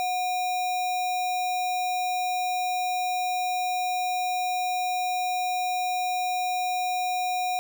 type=tone with sample-and-hold; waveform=sine; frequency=730 Hz; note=F#5; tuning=24 cents flat; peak=-24 dBFS; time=0-7.59 s; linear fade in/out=0 ms; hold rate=3150 Hz; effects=none